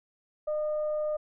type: tone with frequency modulation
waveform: sine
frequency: 607 Hz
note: D#5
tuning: 43 cents flat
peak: -27 dBFS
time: 0.47-1.17 s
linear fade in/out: 10 ms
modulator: 614 Hz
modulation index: 0.26
effects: none